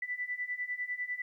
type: beating tone pair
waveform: sine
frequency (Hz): 1975.5 / 1985.5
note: B6 / B6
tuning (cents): 0 / +9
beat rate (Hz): 10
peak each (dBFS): -38 / -36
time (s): 0.02-1.22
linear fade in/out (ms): 5
effects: 12-bit